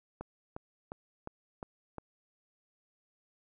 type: click train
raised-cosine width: 1 ms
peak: -26 dBFS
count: 6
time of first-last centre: 0.21-1.983 s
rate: 2.82 Hz
effects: none